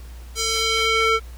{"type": "tone with band-pass filter sweep", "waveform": "square", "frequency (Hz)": 447.9, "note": "A4", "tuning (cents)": 31, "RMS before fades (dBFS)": -20, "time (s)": [0.35, 1.2], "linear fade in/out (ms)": 50, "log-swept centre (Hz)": [6400, 1600], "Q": 1.2, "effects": ["added 60 Hz sine -35 dBFS peak until 1.37 s", "pink hiss -49 dBFS RMS until 1.37 s"]}